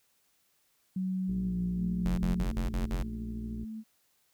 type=tone with pitch glide; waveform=sine; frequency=186.8 to 179.4 Hz; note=F#3 to F3; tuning=+17 to +47 cents; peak=-29 dBFS; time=0.96-2.44 s; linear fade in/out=5 ms; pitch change=-70 cents; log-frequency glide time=1.46-1.53 s
type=harmonic tone; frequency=58.27 Hz; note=A#1; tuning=in tune; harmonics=1 / 2 / 3 / 4 / 5 / 6 / 7; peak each=-39 / -45 / -49 / -51 / -53 / -55 / -56 dBFS; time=1.28-3.65 s; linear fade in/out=10 ms
type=tone; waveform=sine; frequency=220 Hz; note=A3; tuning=in tune; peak=-37 dBFS; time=1.76-3.84 s; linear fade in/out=50 ms
type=tone bursts; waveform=square; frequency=44.65 Hz; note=F1; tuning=39 cents sharp; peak=-30 dBFS; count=6; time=2.05-3.03 s; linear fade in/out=10 ms; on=130 ms; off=40 ms
effects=white hiss -71 dBFS RMS until 4.33 s